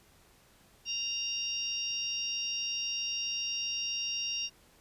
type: harmonic tone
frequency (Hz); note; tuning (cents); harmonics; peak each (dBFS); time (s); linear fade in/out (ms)
932.3; A#5; 0; 3 / 4 / 5 / 6; -35 / -44 / -45 / -35; 0.85-4.5; 50
effects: pink hiss -62 dBFS RMS until 4.8 s + resampled to 32000 Hz